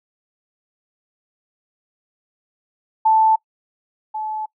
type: tone pair in turn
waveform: sine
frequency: 880 / 863.9 Hz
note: A5 / A5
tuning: 0 / -32 cents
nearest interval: unison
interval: 32 cents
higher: first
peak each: -11 / -23 dBFS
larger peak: first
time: 3.05-3.36 / 4.14-4.46 s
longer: second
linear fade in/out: 10 ms
effects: noise-tail reverb RT60 0.1 s tail -24 dB re dry